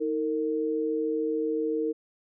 sine tone pair together, 316.1 / 456.8 Hz, D#4 / A#4, +27 / -35 cents, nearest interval tritone, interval 638 cents, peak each -29 / -27 dBFS, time 0-1.93 s, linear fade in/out 20 ms, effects none

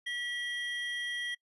triangle tone pair together, 1940 / 3224 Hz, B6 / G7, -31 / +48 cents, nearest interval major sixth, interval 879 cents, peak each -34 / -36 dBFS, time 0.06-1.35 s, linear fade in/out 10 ms, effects noise-tail reverb RT60 0.1 s tail -23 dB re dry + resampled to 32000 Hz

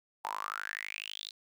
sawtooth tone with high-pass filter sweep, 52 Hz, G#1, 3 cents sharp, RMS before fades -40 dBFS, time 0.24-1.31 s, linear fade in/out 5 ms, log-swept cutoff 860 to 4100 Hz, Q 9.5, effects none

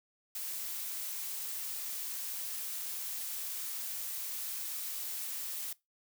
blue noise, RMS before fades -39 dBFS, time 0.35-5.73 s, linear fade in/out 5 ms, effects noise-tail reverb RT60 0.2 s tail -21 dB re dry

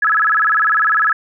sine tone with vibrato, 1484 Hz, F#6, 5 cents sharp, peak -11 dBFS, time 0.02-1.13 s, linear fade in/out 5 ms, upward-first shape square, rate 20 Hz, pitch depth 220 cents each way, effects none

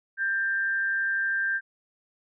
sine tone pair together, 1583 / 1779.5 Hz, G6 / A6, +17 / +19 cents, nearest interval major second, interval 202 cents, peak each -24 / -35 dBFS, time 0.17-1.61 s, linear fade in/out 50 ms, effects none

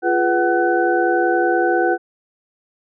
sine tone cluster, 346.5 / 417 / 491.4 / 750 / 1502 Hz, F4 / G#4 / B4 / F#5 / F#6, -14 / +7 / -9 / +23 / +26 cents, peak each -18 / -25 / -22 / -19 / -22 dBFS, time 0.02-1.98 s, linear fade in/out 50 ms, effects none

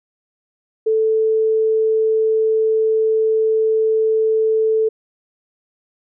sine tone, 440 Hz, A4, in tune, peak -13 dBFS, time 0.86-4.89 s, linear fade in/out 10 ms, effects none

